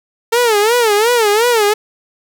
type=tone with vibrato; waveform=sawtooth; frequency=447.3 Hz; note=A4; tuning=28 cents sharp; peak=-6 dBFS; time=0.32-1.74 s; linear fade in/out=10 ms; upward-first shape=sine; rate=2.8 Hz; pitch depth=160 cents each way; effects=none